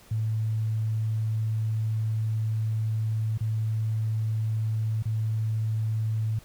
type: tone with dropouts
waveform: sine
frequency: 110 Hz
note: A2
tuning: in tune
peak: -24 dBFS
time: 0.11-6.39 s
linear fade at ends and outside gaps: 5 ms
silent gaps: 3.377-3.407 / 5.026-5.055 s
effects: pink hiss -54 dBFS RMS until 6.44 s